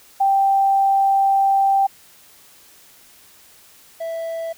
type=tone pair in turn; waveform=sine / triangle; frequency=784 / 659.3 Hz; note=G5 / E5; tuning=0 / 0 cents; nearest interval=minor third; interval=300 cents; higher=first; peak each=-13 / -22 dBFS; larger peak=first; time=0.2-1.87 / 4-4.53 s; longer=first; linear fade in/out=10 ms; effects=white hiss -49 dBFS RMS until 4.57 s